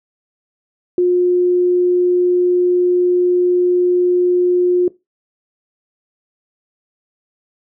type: tone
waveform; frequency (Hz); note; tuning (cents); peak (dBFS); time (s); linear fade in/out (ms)
sine; 357.6; F4; +41; -10; 0.98-4.88; 2
effects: noise-tail reverb RT60 0.2 s tail -19 dB re dry